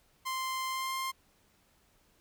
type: tone with pitch glide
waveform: sawtooth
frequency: 1045 to 1055.9 Hz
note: C6 to C6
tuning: -2 to +15 cents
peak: -29 dBFS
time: 0.25-1.12 s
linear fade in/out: 20 ms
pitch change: +17 cents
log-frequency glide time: 0.67-0.95 s
effects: pink hiss -68 dBFS RMS until 2.2 s